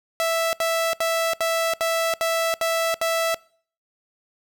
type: tone bursts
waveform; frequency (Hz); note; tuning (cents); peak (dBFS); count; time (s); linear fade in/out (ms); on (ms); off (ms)
sawtooth; 659.3; E5; 0; -16; 8; 0.2-3.344; 0; 330; 72
effects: noise-tail reverb RT60 0.5 s tail -24 dB re dry